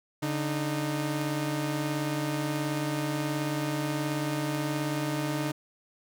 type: tone pair together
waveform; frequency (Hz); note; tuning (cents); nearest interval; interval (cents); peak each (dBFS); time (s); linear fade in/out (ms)
sawtooth; 144.3 / 307.2; D3 / D#4; -30 / -22; octave + minor second; 1308; -27 / -27; 0.22-5.52; 10
effects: none